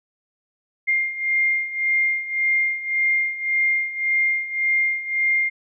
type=beating tone pair; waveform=sine; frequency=2112 / 2113.8 Hz; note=C7 / C7; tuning=+16 / +17 cents; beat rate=1.8 Hz; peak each=-24 / -20 dBFS; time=0.87-5.5 s; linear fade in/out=20 ms; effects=none